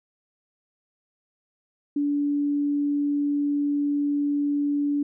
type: tone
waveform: sine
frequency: 288.5 Hz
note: D4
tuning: 31 cents flat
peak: -21 dBFS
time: 1.96-5.03 s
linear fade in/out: 5 ms
effects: none